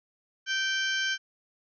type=harmonic tone with a mistuned harmonic; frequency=778 Hz; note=G5; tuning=13 cents flat; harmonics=2 / 3 / 4 / 5 / 6 / 7 / 8; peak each=-28 / -38 / -32 / -44 / -42 / -39 / -40 dBFS; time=0.46-1.18 s; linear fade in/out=50 ms; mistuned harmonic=5; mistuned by=+69 cents; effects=none